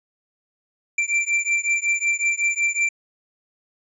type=beating tone pair; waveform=square; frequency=2349 / 2354.4 Hz; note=D7 / D7; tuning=0 / +4 cents; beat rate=5.4 Hz; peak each=-23 dBFS; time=0.98-2.89 s; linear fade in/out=5 ms; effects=resampled to 22050 Hz